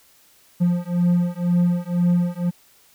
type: beating tone pair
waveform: triangle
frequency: 174.61 / 176.61 Hz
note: F3 / F3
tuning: 0 / +20 cents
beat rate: 2 Hz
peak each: -18 dBFS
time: 0.6-2.51 s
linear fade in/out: 20 ms
effects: white hiss -55 dBFS RMS until 2.94 s